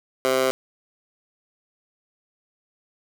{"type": "tone with high-pass filter", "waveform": "15% pulse", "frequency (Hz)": 130.81, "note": "C3", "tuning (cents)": 0, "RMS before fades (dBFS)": -21, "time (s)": [0.25, 0.51], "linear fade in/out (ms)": 0, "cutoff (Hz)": 510, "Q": 1.6, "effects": []}